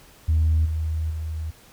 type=tone with level steps; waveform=sine; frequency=79.2 Hz; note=D#2; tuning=31 cents sharp; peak=-15 / -22 / -26 dBFS; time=0.28-1.51 s; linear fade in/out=10 ms; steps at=0.65 / 1.1 s; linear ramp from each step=10 ms; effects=tanh soft clip ceiling -13 dBFS + pink hiss -51 dBFS RMS until 1.72 s